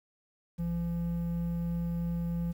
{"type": "tone pair together", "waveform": "triangle", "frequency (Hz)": [57.83, 170.5], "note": ["A#1", "F3"], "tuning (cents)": [-13, -41], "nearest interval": "octave + perfect fifth", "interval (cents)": 1872, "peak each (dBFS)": [-37, -28], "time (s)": [0.58, 2.53], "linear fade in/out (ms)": 20, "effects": ["10-bit"]}